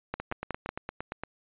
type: two click trains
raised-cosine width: 0.5 ms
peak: -19 / -16 dBFS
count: 10 / 4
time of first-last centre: 0.2-1.236 / 0.14-0.69 s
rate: 8.69 / 5.45 Hz
effects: resampled to 8000 Hz